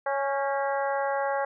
harmonic tone with a mistuned harmonic, 277.2 Hz, C#4, in tune, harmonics 2 / 3 / 4 / 5 / 6 / 7, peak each -28 / -29 / -35 / -38 / -36 / -40 dBFS, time 0.06-1.45 s, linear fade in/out 5 ms, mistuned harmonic 6, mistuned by -39 cents, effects none

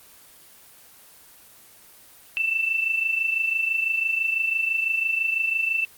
sine tone pair together, 2640 / 2666 Hz, E7 / E7, +2 / +19 cents, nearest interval unison, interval 17 cents, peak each -28 / -22 dBFS, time 2.37-5.85 s, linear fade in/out 0 ms, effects white hiss -50 dBFS RMS until 5.97 s + Opus 24 kbps

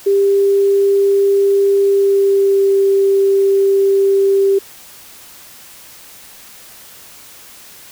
sine tone with pitch glide, 397 to 392.7 Hz, G4 to G4, +22 to +3 cents, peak -9 dBFS, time 0.06-4.59 s, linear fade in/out 10 ms, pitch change -19 cents, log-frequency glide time 1.8-2.75 s, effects white hiss -39 dBFS RMS until 7.91 s

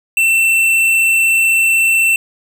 sine tone with tanh clipping, 2686 Hz, E7, 32 cents sharp, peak -11 dBFS, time 0.17-2.16 s, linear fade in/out 2 ms, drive 15 dB, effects none

